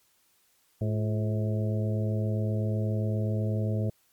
harmonic tone with a mistuned harmonic, 107.7 Hz, A2, 37 cents flat, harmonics 1 / 2 / 3 / 4 / 5 / 6, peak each -26 / -33 / -39 / -39 / -39 / -40 dBFS, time 0.81-3.9 s, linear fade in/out 5 ms, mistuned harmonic 3, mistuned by +97 cents, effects white hiss -67 dBFS RMS until 4.12 s + MP3 96 kbps

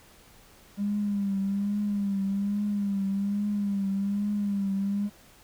triangle tone with vibrato, 200.9 Hz, G3, 43 cents sharp, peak -21 dBFS, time 0.77-5.1 s, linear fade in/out 50 ms, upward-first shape triangle, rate 1.2 Hz, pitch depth 58 cents each way, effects tanh soft clip ceiling -23 dBFS + pink hiss -55 dBFS RMS until 5.43 s

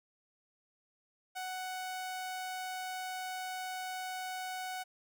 sawtooth tone, 743 Hz, F#5, 7 cents sharp, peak -34 dBFS, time 1.35-4.84 s, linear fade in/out 20 ms, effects none

